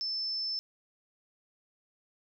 sine tone, 5280 Hz, E8, 2 cents sharp, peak -31 dBFS, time 0.01-0.59 s, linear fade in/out 0 ms, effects none

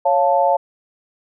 sine chord, Db augmented, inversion none, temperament equal, 554.4 / 698.5 / 880 Hz, Db5 / F5 / A5, 0 / 0 / 0 cents, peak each -17 dBFS, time 0.05-0.57 s, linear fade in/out 10 ms, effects none

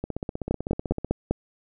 two click trains, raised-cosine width 2 ms, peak -16 / -9 dBFS, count 17 / 5, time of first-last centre 0.04-1.046 / 0.51-1.31 s, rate 15.9 / 5 Hz, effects none

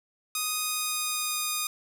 5% pulse tone with pitch glide, 1244.5 to 1230.9 Hz, D#6 to D#6, 0 to -19 cents, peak -16 dBFS, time 0.35-1.67 s, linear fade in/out 2 ms, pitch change -19 cents, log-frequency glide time 0.55-1.41 s, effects none

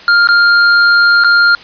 square tone with dropouts, 1403 Hz, F6, 8 cents sharp, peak -6 dBFS, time 0.08-1.55 s, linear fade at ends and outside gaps 1 ms, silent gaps 0.273-0.288 / 1.238-1.245 s, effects white hiss -34 dBFS RMS until 1.63 s + resampled to 11025 Hz

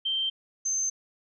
sine tone pair in turn, 3136 / 6258 Hz, G7 / G8, 0 / -4 cents, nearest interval octave, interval 1196 cents, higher second, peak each -25 dBFS, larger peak neither, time 0.05-0.3 / 0.65-0.9 s, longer neither, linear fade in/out 10 ms, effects none

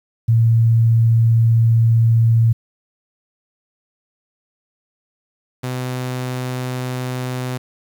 sine / sawtooth tone pair in turn, 114.4 / 126.93 Hz, A#2 / B2, -32 / +48 cents, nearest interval major second, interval 180 cents, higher second, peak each -10 / -18 dBFS, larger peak first, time 0.28-2.53 / 5.63-7.58 s, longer first, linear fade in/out 10 ms, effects 8-bit

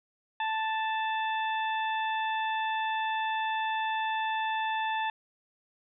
harmonic tone, 880 Hz, A5, in tune, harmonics 1 / 2 / 3 / 4, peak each -29 / -35 / -39 / -41 dBFS, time 0.4-5.1 s, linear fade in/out 2 ms, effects none

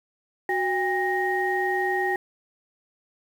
sine tone cluster, 369.6 / 803 / 1869 Hz, F#4 / G5 / A#6, -2 / +41 / +4 cents, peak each -26 dBFS, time 0.49-2.16 s, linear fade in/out 2 ms, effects tanh soft clip ceiling -12 dBFS + 8-bit

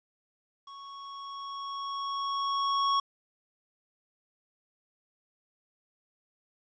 square tone with level ramp, 1108.7 Hz, C#6, in tune, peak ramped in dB -45 to -24 dBFS, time 0.67-3 s, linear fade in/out 5 ms, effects resampled to 16000 Hz + 11-bit

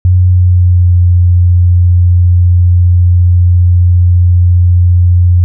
sine tone with pitch glide, 90.7 to 88.53 Hz, F#2 to F2, -34 to +24 cents, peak -3 dBFS, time 0.05-5.44 s, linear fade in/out 0 ms, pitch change -42 cents, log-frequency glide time 0.3-0.93 s, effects none

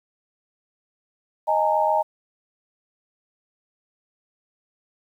sine chord, D# suspended fourth, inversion none, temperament equal with one note detuned, 622.3 / 830.6 / 917.9 Hz, D#5 / G#5 / A#5, 0 / 0 / -27 cents, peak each -22 dBFS, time 1.47-2.03 s, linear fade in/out 20 ms, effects 9-bit

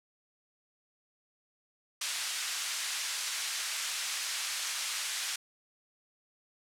white band-pass noise, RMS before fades -35 dBFS, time 2.01-5.36 s, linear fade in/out 5 ms, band 1400 to 7900 Hz, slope 12 dB/octave, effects low-pass 12000 Hz 12 dB/octave

